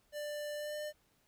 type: tone with pitch glide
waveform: square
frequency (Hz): 592 to 601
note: D5 to D5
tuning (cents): +14 to +40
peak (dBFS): -39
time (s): 0.12-0.93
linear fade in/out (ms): 50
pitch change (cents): +26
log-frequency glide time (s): 0.56-0.77
effects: pink hiss -73 dBFS RMS until 1.27 s